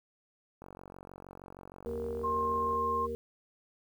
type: click train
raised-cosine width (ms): 1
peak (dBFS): -33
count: 100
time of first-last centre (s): 0.62-2.754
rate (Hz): 46.4
type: harmonic tone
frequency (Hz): 77.8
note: D#2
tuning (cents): 0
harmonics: 1 / 3 / 5 / 6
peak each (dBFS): -43 / -43 / -43 / -35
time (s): 1.86-3.15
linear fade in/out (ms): 0
type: tone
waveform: sine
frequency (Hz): 1063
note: C6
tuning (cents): +27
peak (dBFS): -29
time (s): 2.23-3.07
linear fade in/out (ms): 20
effects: 10-bit